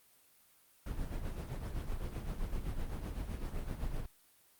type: noise with tremolo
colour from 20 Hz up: brown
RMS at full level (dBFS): -36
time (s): 0.86-4.06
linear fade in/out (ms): 5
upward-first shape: sine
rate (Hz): 7.8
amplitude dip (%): 55
effects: white hiss -66 dBFS RMS until 4.59 s + Opus 32 kbps